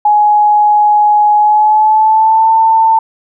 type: tone with pitch glide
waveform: sine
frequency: 838 to 893 Hz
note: G#5 to A5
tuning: +15 to +25 cents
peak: -5 dBFS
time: 0.05-2.99 s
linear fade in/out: 5 ms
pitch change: +110 cents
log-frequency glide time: 1.36-2.51 s
effects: none